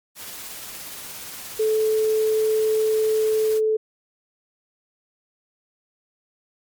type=noise with tremolo; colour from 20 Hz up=white; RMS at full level=-35 dBFS; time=0.15-3.61 s; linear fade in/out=50 ms; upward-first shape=triangle; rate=17 Hz; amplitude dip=25%
type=tone; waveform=sine; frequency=435.6 Hz; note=A4; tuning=17 cents flat; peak=-17 dBFS; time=1.59-3.77 s; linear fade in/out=10 ms
effects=MP3 96 kbps